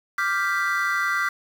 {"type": "chord", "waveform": "triangle", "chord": "G dominant seventh", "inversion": "second", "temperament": "equal", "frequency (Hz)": [1174.7, 1396.9, 1568, 1975.5], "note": ["D6", "F6", "G6", "B6"], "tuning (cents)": [0, 0, 0, 0], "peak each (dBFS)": -25, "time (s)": [0.18, 1.29], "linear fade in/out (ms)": 5, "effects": ["7-bit"]}